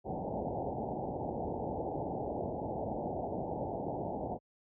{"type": "low-pass noise", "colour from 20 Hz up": "white", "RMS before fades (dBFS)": -37, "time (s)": [0.04, 4.39], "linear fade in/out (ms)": 50, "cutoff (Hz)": 860, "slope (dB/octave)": 96, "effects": ["high-pass 60 Hz 12 dB/octave"]}